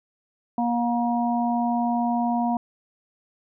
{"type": "harmonic tone", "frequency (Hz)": 237.8, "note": "A#3", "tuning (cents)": 35, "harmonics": [1, 3, 4], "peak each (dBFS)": [-23, -25, -29], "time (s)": [0.58, 2.57], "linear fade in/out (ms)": 2, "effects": []}